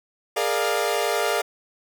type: chord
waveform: sawtooth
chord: Bb dominant seventh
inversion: third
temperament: equal with one note detuned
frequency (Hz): 415.3 / 466.2 / 594.5 / 698.5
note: Ab4 / Bb4 / D5 / F5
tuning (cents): 0 / 0 / +21 / 0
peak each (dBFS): -23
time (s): 0.36-1.42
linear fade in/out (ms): 10
effects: none